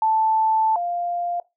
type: tone pair in turn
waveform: sine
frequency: 880 / 698.5 Hz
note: A5 / F5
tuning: 0 / 0 cents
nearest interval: major third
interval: 400 cents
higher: first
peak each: -16 / -22 dBFS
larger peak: first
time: 0.02-0.76 / 0.76-1.4 s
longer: first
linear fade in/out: 2 ms
effects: noise-tail reverb RT60 0.2 s tail -19 dB re dry